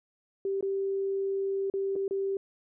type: tone with dropouts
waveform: sine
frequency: 390.8 Hz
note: G4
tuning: 5 cents flat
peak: -27 dBFS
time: 0.45-2.37 s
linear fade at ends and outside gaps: 2 ms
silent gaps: 0.609-0.626 / 1.7-1.738 / 1.956-1.961 / 2.08-2.109 s
effects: none

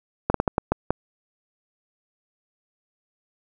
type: slowing click train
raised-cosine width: 1 ms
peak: -5 dBFS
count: 7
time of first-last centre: 0.3-0.906 s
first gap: 43 ms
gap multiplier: 1.34
effects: none

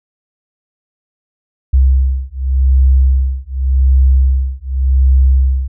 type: beating tone pair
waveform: sine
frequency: 65.41 / 66.28 Hz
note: C2 / C2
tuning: 0 / +23 cents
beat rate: 0.87 Hz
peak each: -11 dBFS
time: 1.73-5.68 s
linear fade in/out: 10 ms
effects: none

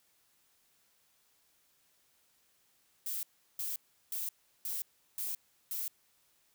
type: noise bursts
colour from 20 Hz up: violet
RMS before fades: -37 dBFS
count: 6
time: 3.06-5.88 s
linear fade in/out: 2 ms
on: 170 ms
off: 360 ms
effects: white hiss -71 dBFS RMS until 6.54 s

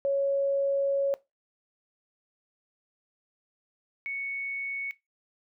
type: tone pair in turn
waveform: sine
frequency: 554.4 / 2218 Hz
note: C#5 / C#7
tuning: 0 / 0 cents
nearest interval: 2 octaves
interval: 2400 cents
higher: second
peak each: -23 / -31 dBFS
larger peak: first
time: 0.05-1.14 / 4.06-4.91 s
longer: first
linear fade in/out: 0 ms
effects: noise-tail reverb RT60 0.2 s tail -19 dB re dry

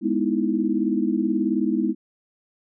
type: chord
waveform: sine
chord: E major seventh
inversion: first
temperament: equal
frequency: 207.7 / 246.9 / 311.1 / 329.6 Hz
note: G#3 / B3 / D#4 / E4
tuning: 0 / 0 / 0 / 0 cents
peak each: -25 dBFS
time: 0.01-1.95 s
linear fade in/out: 50 ms
effects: none

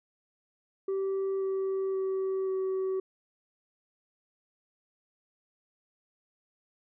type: tone with pitch steps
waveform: sine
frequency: 387.5 / 384.8 / 382.2 / 379.5 Hz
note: G4 / G4 / G4 / F#4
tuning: -20 / -32 / -44 / +44 cents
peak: -25 dBFS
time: 0.88-3 s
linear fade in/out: 5 ms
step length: 530 ms
effects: tanh soft clip ceiling -27 dBFS

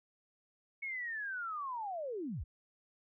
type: linear sweep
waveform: sine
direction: down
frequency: 2217 to 42.03 Hz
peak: -37 dBFS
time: 0.82-2.44 s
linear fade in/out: 10 ms
effects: none

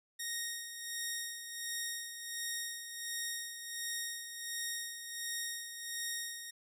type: tone with tremolo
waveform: 10% pulse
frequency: 1864.7 Hz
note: A#6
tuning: in tune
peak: -27 dBFS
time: 0.19-6.51 s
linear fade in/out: 10 ms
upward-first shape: sine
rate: 1.4 Hz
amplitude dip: 60%
effects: none

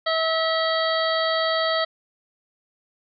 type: harmonic tone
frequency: 647 Hz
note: E5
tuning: 32 cents flat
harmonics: 1 / 2 / 3 / 5 / 6 / 7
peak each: -23 / -26 / -28 / -30 / -31 / -31 dBFS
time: 0.06-1.85 s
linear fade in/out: 10 ms
effects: none

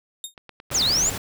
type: tone with exponential decay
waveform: 20% pulse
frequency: 3691 Hz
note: A#7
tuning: 18 cents flat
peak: -20 dBFS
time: 0.24-0.34 s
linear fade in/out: 1 ms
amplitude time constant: 21 ms
type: clicks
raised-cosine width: 0.3 ms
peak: -25 dBFS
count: 4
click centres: 0.378 / 0.493 / 0.601 / 0.704 s
type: noise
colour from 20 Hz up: pink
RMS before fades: -30 dBFS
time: 0.71-1.18 s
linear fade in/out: 5 ms
type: linear two-way sweep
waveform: sine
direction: down then up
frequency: 7400 to 3520 to 7400 Hz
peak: -18 dBFS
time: 0.74-1.1 s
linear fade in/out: 10 ms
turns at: 0.83 s
effects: none

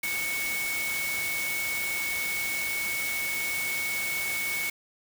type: tone in noise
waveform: sine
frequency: 2217 Hz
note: C#7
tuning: in tune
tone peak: -29 dBFS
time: 0.03-4.7 s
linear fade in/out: 5 ms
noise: white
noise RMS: -34 dBFS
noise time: 0.03-4.7 s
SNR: +2 dB
effects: none

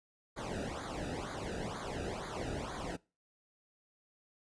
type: noise with flanger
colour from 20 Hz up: brown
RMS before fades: -40 dBFS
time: 0.36-2.97 s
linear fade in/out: 20 ms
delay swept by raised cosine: 0.36 to 0.95 ms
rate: 2.1 Hz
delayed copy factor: -1
effects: noise-tail reverb RT60 0.3 s tail -23 dB re dry + resampled to 22050 Hz

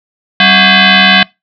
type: tone with frequency modulation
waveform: sine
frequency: 730 Hz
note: F#5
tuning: 24 cents flat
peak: -3 dBFS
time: 0.4-1.23 s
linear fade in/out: 2 ms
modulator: 461 Hz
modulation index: 6.8
effects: noise-tail reverb RT60 0.2 s tail -23 dB re dry

